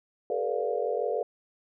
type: tone cluster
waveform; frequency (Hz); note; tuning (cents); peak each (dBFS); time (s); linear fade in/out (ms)
sine; 402.3 / 444 / 489.9 / 581 / 704; G4 / A4 / B4 / D5 / F5; +45 / +16 / -14 / -19 / +14; -35 / -31 / -31 / -33 / -35; 0.3-1.23; 2
effects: none